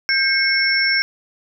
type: tone cluster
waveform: sine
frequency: 1587 / 2173 / 5420 Hz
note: G6 / C#7 / E8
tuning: +21 / -35 / +47 cents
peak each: -19 dBFS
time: 0.09-1.02 s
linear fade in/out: 0 ms
effects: none